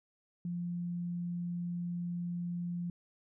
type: tone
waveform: sine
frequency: 174.2 Hz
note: F3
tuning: 4 cents flat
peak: -34 dBFS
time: 0.45-2.9 s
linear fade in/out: 2 ms
effects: none